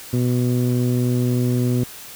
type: tone with low-pass filter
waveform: 15% pulse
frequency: 123.5 Hz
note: B2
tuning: in tune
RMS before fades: -19 dBFS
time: 0.13-1.84 s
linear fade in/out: 5 ms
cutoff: 290 Hz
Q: 0.72
effects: white hiss -38 dBFS RMS until 2.15 s